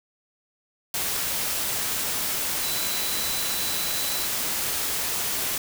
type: tone in noise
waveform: sine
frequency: 3988 Hz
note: B7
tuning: 16 cents sharp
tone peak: -33 dBFS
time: 2.63-4.26 s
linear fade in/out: 2 ms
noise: white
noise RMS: -27 dBFS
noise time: 0.94-5.58 s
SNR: -9 dB
effects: none